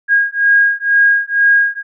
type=beating tone pair; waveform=sine; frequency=1632 / 1634.1 Hz; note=G#6 / G#6; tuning=-31 / -28 cents; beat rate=2.1 Hz; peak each=-12 dBFS; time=0.08-1.83 s; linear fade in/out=50 ms; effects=none